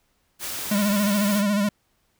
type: noise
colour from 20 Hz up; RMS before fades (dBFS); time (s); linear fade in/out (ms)
white; -31; 0.39-1.44; 50
type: tone with vibrato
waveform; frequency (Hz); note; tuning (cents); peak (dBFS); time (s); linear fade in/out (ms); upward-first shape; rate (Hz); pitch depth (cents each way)
square; 204.2; G#3; -29; -20; 0.71-1.69; 5; sine; 14; 60
effects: pink hiss -68 dBFS RMS until 2.19 s